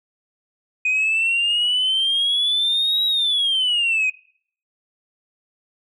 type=exponential two-way sweep; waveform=sine; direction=up then down; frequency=2489 to 3868 to 2489 Hz; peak=-15 dBFS; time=0.85-4.1 s; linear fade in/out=5 ms; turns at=3.05 s; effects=noise-tail reverb RT60 0.6 s tail -25 dB re dry + tanh soft clip ceiling -14 dBFS